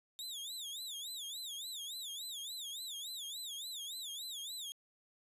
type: tone with vibrato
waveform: sawtooth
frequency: 3614 Hz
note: A7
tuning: 46 cents sharp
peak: -39 dBFS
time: 0.19-4.72 s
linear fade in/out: 0 ms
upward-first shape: sine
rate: 3.5 Hz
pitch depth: 200 cents each way
effects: resampled to 32000 Hz + 13-bit